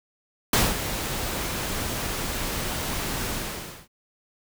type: noise with ADSR envelope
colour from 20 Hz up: pink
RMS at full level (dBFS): -18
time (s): 0.53-3.88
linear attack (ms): 4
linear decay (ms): 200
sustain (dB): -11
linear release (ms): 570
effects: none